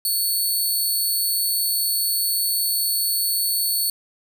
5% pulse tone with amplitude modulation, 4435 Hz, C#8, in tune, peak -10 dBFS, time 0.05-3.9 s, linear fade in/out 2 ms, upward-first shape sine, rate 194 Hz, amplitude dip 60%, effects none

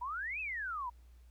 sine exponential two-way sweep, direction up then down, 932.3 to 2645 to 932.3 Hz, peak -36 dBFS, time 0.01-0.9 s, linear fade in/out 10 ms, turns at 0.4 s, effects added 60 Hz sine -55 dBFS peak until 1.3 s + pink hiss -73 dBFS RMS until 1.3 s

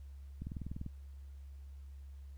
click train, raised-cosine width 5 ms, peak -29 dBFS, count 10, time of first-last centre 0.42-0.863 s, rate 20.3 Hz, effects added 69 Hz sine -47 dBFS peak until 2.37 s + pink hiss -73 dBFS RMS until 2.37 s

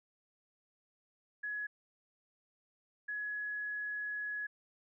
sine tone bursts at uneven times, 1685 Hz, G#6, 25 cents sharp, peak -36 dBFS, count 2, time 1.43-1.67 / 3.08-4.47 s, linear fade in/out 10 ms, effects none

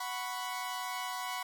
sawtooth chord, F# suspended fourth, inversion none, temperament equal, 740 / 987.8 / 1108.7 Hz, F#5 / B5 / C#6, 0 / 0 / 0 cents, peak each -37 / -35 / -38 dBFS, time 0-1.43 s, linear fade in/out 5 ms, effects none

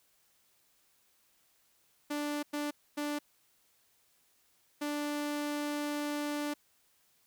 sawtooth tone bursts at uneven times, 293.7 Hz, D4, in tune, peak -29 dBFS, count 4, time 2.1-2.43 / 2.53-2.71 / 2.97-3.19 / 4.81-6.54 s, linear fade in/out 10 ms, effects white hiss -70 dBFS RMS until 7.26 s

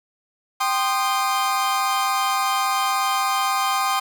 40% pulse chord, C minor, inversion second, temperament equal with one note detuned, 784 / 1046.5 / 1230.2 Hz, G5 / C6 / Eb6, 0 / 0 / -20 cents, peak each -23 dBFS, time 0.6-4 s, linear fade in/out 10 ms, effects none

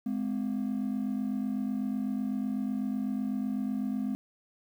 triangle ring-modulated tone, 233.1 Hz, A#3, in tune, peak -23 dBFS, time 0.06-4.15 s, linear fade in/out 0 ms, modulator 24 Hz, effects tanh soft clip ceiling -22 dBFS + 10-bit

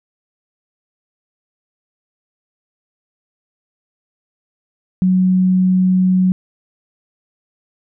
sine tone, 185 Hz, F#3, in tune, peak -10 dBFS, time 5.02-6.32 s, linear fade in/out 0 ms, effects none

